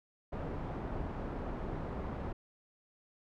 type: low-pass noise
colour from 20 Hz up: pink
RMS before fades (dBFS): -39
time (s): 0.32-2.33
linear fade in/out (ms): 10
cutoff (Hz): 930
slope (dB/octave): 12
effects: none